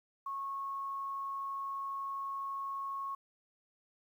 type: tone with quantisation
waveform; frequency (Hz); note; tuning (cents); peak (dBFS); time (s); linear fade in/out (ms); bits
sine; 1097; C#6; -18; -36; 0.26-3.15; 5; 11
effects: none